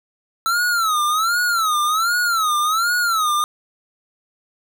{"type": "tone with vibrato", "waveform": "square", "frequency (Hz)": 1318.5, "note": "E6", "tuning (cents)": 0, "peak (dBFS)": -17, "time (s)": [0.46, 3.44], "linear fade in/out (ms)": 0, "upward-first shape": "sine", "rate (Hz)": 1.3, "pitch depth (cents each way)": 170, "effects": []}